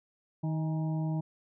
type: harmonic tone with a mistuned harmonic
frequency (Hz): 157.6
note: D#3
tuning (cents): +23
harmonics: 1 / 2 / 4 / 5 / 6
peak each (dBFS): -29 / -38 / -45 / -47 / -50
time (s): 0.43-1.21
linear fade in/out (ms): 10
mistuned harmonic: 5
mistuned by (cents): +64
effects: none